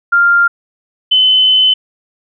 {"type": "tone pair in turn", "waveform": "sine", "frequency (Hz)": [1396, 3036], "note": ["F6", "F#7"], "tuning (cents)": [-1, 44], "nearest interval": "octave + minor second", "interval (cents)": 1345, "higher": "second", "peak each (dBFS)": -6, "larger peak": "neither", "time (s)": [[0.12, 0.48], [1.11, 1.74]], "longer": "second", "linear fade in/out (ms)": 10, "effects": []}